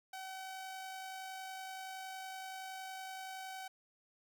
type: tone with amplitude modulation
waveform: sawtooth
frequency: 760 Hz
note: F#5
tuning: 46 cents sharp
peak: -39 dBFS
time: 0.13-3.68 s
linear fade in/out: 5 ms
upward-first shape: sine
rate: 50.7 Hz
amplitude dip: 25%
effects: none